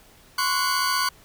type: tone cluster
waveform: 40% pulse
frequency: 1033 / 1108 / 1472 / 4592 Hz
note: C6 / C#6 / F#6 / D8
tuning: -22 / -1 / -9 / -40 cents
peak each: -26 dBFS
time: 0.38-1.09 s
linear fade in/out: 5 ms
effects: pink hiss -53 dBFS RMS until 1.24 s